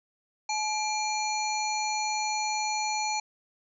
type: harmonic tone with a mistuned harmonic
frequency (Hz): 853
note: G#5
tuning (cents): +46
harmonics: 1 / 3 / 5 / 7 / 8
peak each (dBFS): -29 / -34 / -36 / -37 / -38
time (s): 0.49-3.2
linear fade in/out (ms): 5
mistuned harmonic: 3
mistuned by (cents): -130
effects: none